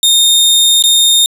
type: tone with dropouts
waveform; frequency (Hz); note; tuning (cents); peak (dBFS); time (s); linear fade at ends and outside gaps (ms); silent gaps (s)
sawtooth; 3667; A#7; -29; -3; 0.03-1.26; 1; 0.824-0.838
effects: resampled to 32000 Hz + 7-bit